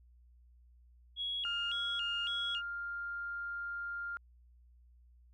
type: tone with vibrato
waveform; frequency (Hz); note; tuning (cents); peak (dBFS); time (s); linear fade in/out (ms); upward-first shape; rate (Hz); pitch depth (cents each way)
sine; 3072; G7; -36; -34; 1.16-2.62; 50; square; 1.8; 140
type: tone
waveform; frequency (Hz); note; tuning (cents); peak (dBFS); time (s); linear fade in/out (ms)
sine; 1400; F6; +4; -37; 1.45-4.17; 0
effects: tanh soft clip ceiling -26 dBFS + added 60 Hz sine -59 dBFS peak until 5.33 s